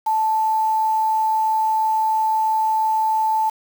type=tone with quantisation; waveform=sine; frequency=877 Hz; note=A5; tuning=6 cents flat; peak=-16 dBFS; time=0.06-3.5 s; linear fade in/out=10 ms; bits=6; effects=none